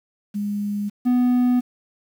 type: tone pair in turn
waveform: sine / triangle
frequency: 205 / 247.5 Hz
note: G#3 / B3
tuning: -22 / +4 cents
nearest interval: minor third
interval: 326 cents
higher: second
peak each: -22 / -13 dBFS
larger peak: second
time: 0.34-0.9 / 1.05-1.61 s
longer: neither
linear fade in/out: 20 ms
effects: 8-bit